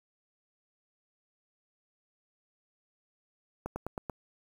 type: slowing click train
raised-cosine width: 1 ms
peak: -21 dBFS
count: 5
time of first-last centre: 3.66-4.097 s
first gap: 100 ms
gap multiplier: 1.06
effects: 8-bit